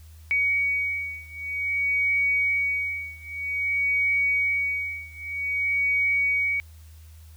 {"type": "beating tone pair", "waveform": "sine", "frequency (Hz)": [2251, 2251.52], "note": ["C#7", "C#7"], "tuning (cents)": [26, 26], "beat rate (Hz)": 0.52, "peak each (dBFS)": [-25, -26], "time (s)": [0.31, 6.6], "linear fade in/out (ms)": 0, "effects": ["added 79 Hz sine -44 dBFS peak until 7.36 s", "white hiss -58 dBFS RMS until 7.36 s"]}